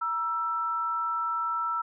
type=tone pair together; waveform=sine; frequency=950 / 1329.2 Hz; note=A#5 / E6; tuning=+33 / +14 cents; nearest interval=tritone; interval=581 cents; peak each=-34 / -27 dBFS; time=0.01-1.82 s; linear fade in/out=10 ms; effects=none